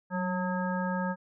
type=harmonic tone with a mistuned harmonic; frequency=181.4 Hz; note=F#3; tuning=34 cents flat; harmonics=1 / 3 / 5 / 7 / 9; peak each=-30 / -36 / -35 / -40 / -38 dBFS; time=0.1-1.16 s; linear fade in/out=50 ms; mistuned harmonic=1; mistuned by=+43 cents; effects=none

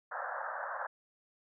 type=band-pass noise; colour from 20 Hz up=white; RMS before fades=-39 dBFS; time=0.11-0.87 s; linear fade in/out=10 ms; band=520 to 1700 Hz; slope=96 dB/octave; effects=none

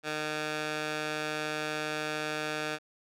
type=tone with band-pass filter; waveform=15% pulse; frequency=152.9 Hz; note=D#3; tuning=30 cents flat; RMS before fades=-34 dBFS; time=0.03-2.79 s; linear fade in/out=50 ms; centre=2200 Hz; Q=0.58; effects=none

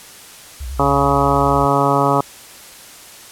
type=tone with vibrato; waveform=sine; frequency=64 Hz; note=C2; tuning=38 cents flat; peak=-24 dBFS; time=0.6-1.66 s; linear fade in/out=10 ms; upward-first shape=square; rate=9.7 Hz; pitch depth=140 cents each way
type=harmonic tone; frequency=140 Hz; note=C#3; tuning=18 cents sharp; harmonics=1 / 2 / 3 / 4 / 5 / 6 / 7 / 8 / 9; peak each=-21 / -21 / -21 / -21 / -21 / -21 / -21 / -21 / -21 dBFS; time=0.79-2.21 s; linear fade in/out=5 ms
effects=white hiss -39 dBFS RMS until 3.31 s + low-pass 12000 Hz 12 dB/octave

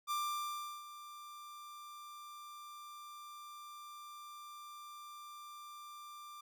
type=tone with ADSR envelope; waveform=45% pulse; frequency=1185 Hz; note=D6; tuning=15 cents sharp; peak=-34 dBFS; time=0.07-6.41 s; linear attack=39 ms; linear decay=720 ms; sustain=-15 dB; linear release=6 ms; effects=none

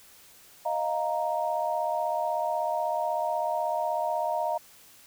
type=chord; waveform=sine; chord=Eb suspended second; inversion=none; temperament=equal; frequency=622.3 / 698.5 / 932.3 Hz; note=Eb5 / F5 / Bb5; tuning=0 / 0 / 0 cents; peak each=-30 dBFS; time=0.65-4.58 s; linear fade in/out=10 ms; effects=white hiss -54 dBFS RMS until 5.06 s

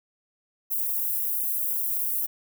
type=high-pass noise; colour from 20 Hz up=white; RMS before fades=-27 dBFS; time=0.7-2.27 s; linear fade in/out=20 ms; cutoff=12000 Hz; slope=24 dB/octave; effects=none

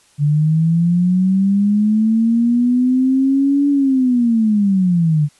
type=linear two-way sweep; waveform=sine; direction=up then down; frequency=143.8 to 286.1 to 143.8 Hz; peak=-11 dBFS; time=0.18-5.29 s; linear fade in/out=50 ms; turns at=3.69 s; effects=white hiss -53 dBFS RMS until 5.39 s + resampled to 24000 Hz

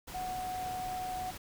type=tone in noise; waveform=sine; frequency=738 Hz; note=F#5; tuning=5 cents flat; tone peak=-35 dBFS; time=0.14-1.31 s; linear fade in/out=10 ms; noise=pink; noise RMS=-45 dBFS; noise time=0.07-1.38 s; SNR=+7 dB; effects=none

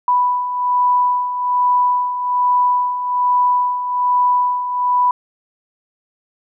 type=beating tone pair; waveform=sine; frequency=987.8 / 989 Hz; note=B5 / B5; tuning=0 / +2 cents; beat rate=1.2 Hz; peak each=-21 / -14 dBFS; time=0.08-5.11 s; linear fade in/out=2 ms; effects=none

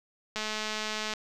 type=click train; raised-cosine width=0.2 ms; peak=-16 dBFS; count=168; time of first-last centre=0.36-1.137 s; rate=215 Hz; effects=none

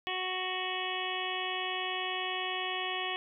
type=harmonic tone; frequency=370 Hz; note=F#4; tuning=in tune; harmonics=1 / 2 / 3 / 5 / 6 / 7 / 8 / 9; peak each=-41 / -39 / -40 / -40 / -42 / -41 / -39 / -41 dBFS; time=0.07-3.16 s; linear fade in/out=0 ms; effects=none

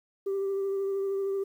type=tone with vibrato; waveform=sine; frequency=392 Hz; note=G4; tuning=in tune; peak=-25 dBFS; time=0.26-1.44 s; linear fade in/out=10 ms; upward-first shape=triangle; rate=13 Hz; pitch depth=21 cents each way; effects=tanh soft clip ceiling -25 dBFS + 10-bit

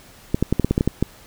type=clicks; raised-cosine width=3 ms; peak=-4 dBFS; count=10; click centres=0.345 / 0.426 / 0.526 / 0.597 / 0.646 / 0.71 / 0.779 / 0.809 / 0.876 / 1.026 s; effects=pink hiss -47 dBFS RMS until 1.26 s

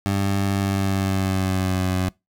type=tone with pitch glide; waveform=20% pulse; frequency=98.6 to 92.53 Hz; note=G2 to F#2; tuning=+11 to +1 cents; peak=-15 dBFS; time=0.06-2.09 s; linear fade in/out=0 ms; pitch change=-110 cents; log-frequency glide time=0.58-1.87 s; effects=noise-tail reverb RT60 0.2 s tail -23 dB re dry

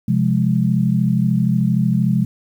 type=chord; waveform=sine; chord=F minor; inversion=second; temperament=equal; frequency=130.81 / 174.61 / 207.7 Hz; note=C3 / F3 / Ab3; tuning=0 / 0 / 0 cents; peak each=-18 dBFS; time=0.08-2.25 s; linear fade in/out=5 ms; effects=8-bit

